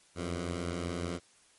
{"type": "beating tone pair", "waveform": "10% pulse", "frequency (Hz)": [86, 91.6], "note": ["F2", "F#2"], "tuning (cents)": [-26, -17], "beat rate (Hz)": 5.6, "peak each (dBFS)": [-26, -33], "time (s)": [0.15, 1.2], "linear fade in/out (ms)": 50, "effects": ["white hiss -63 dBFS RMS until 1.58 s", "MP3 48 kbps"]}